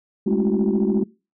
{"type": "tone cluster", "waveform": "sine", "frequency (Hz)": [202.3, 216.4, 273.8, 336.4, 378.6], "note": ["G#3", "A3", "C#4", "E4", "F#4"], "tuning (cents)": [-45, -29, -21, 35, 40], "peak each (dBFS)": [-20, -21, -28, -25, -22], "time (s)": [0.26, 1.04], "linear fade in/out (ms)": 10, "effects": ["noise-tail reverb RT60 0.3 s tail -23 dB re dry", "tanh soft clip ceiling -11 dBFS"]}